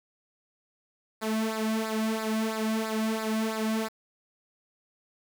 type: tone with flanger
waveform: sawtooth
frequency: 220 Hz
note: A3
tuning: in tune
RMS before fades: -29 dBFS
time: 1.21-3.89 s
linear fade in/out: 20 ms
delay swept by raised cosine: 0.32 to 2.22 ms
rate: 3 Hz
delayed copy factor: -0.75
effects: 8-bit